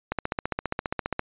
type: click train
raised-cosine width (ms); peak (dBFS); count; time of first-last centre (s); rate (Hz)
0.5; -11; 17; 0.12-1.194; 14.9
effects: resampled to 8000 Hz